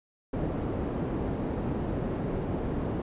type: low-pass noise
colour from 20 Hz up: white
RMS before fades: -31 dBFS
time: 0.33-3.02 s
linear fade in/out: 5 ms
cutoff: 360 Hz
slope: 12 dB/octave
effects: resampled to 8000 Hz